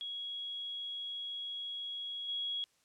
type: tone with level steps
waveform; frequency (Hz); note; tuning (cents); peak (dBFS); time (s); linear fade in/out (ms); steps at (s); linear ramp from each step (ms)
sine; 3322; G#7; 0; -38 / -34; 0.01-2.64; 0; 2.28; 10
effects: white hiss -72 dBFS RMS until 2.84 s + low-pass 9000 Hz 12 dB/octave